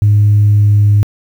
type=tone with pitch glide; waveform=sine; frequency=103.83 to 103.17 Hz; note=G#2 to G#2; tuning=0 to -11 cents; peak=-4 dBFS; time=0.02-1.03 s; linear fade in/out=0 ms; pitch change=-11 cents; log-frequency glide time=0.41-0.89 s; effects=tanh soft clip ceiling -2 dBFS + 7-bit